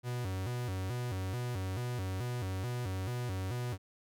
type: tone with vibrato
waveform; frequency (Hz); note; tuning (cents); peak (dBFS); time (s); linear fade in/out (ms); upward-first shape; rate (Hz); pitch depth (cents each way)
45% pulse; 107.6; A2; -38; -34; 0.03-3.78; 50; square; 2.3; 230
effects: none